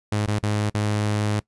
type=tone with dropouts; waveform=sawtooth; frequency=105.1 Hz; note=G#2; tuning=21 cents sharp; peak=-17 dBFS; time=0.12-1.4 s; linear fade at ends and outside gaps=5 ms; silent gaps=0.261-0.276 / 0.389-0.429 / 0.698-0.745 s; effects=noise-tail reverb RT60 0.1 s tail -21 dB re dry + resampled to 24000 Hz